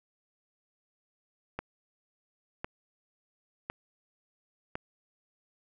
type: click train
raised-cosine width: 0.5 ms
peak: -19 dBFS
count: 4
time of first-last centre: 1.59-4.755 s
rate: 0.948 Hz
effects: none